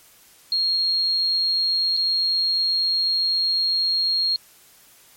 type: tone with dropouts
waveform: sine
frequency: 4258 Hz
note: C8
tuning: 30 cents sharp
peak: -18 dBFS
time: 0.52-4.36 s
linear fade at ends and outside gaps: 1 ms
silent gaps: 1.967-1.972 s
effects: white hiss -52 dBFS RMS until 5.16 s + MP3 64 kbps